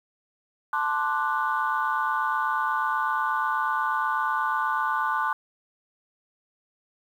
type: chord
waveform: sine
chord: D dominant seventh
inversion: second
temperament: equal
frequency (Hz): 880 / 1046.5 / 1174.7 / 1480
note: A5 / C6 / D6 / F#6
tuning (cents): 0 / 0 / 0 / 0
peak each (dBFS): -28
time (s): 0.73-5.33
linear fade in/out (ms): 2
effects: tanh soft clip ceiling -14 dBFS + 9-bit